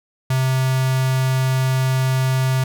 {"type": "tone with notch filter", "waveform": "square", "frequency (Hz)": 130.81, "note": "C3", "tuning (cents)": 0, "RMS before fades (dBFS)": -18, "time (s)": [0.3, 2.64], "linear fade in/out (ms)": 5, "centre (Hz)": 430, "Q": 1.7, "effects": []}